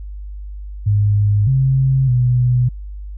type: tone with pitch steps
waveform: sine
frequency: 103 / 133.2 / 124.1 Hz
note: G#2 / C3 / B2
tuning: -14 / +31 / +9 cents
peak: -11 dBFS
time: 0.86-2.69 s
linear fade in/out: 10 ms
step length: 610 ms
effects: added 50 Hz sine -27 dBFS peak until 3.17 s